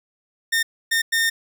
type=tone bursts at uneven times; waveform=sawtooth; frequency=1824 Hz; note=A#6; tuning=38 cents flat; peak=-14 dBFS; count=3; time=0.52-0.63 / 0.91-1.02 / 1.12-1.3 s; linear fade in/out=10 ms; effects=none